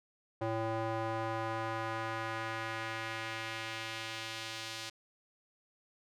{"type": "tone with band-pass filter sweep", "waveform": "square", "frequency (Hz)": 112.2, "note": "A2", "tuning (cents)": 34, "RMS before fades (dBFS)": -38, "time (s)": [0.41, 4.9], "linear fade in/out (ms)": 10, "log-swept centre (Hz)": [630, 4300], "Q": 1.1, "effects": []}